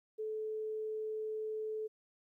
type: tone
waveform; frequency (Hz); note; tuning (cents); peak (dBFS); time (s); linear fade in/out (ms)
sine; 433.9; A4; -24; -36; 0.18-1.88; 20
effects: 13-bit